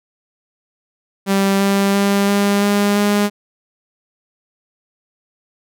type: tone with pitch steps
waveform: sawtooth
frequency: 196 / 197.82 / 199.66 / 201.5 / 203.4 / 205.3 Hz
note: G3 / G3 / G3 / G3 / G#3 / G#3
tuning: 0 / +16 / +32 / +48 / -36 / -20 cents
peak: -9 dBFS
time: 1.26-3.3 s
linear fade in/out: 50 ms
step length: 340 ms
effects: none